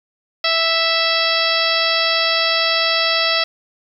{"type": "harmonic tone", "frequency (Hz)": 659, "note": "E5", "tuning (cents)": -1, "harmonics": [1, 2, 3, 4, 5, 6, 7, 8], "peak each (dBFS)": [-23, -23, -23, -23, -23, -23, -23, -23], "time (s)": [0.44, 3.44], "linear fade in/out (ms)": 5, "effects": ["8-bit"]}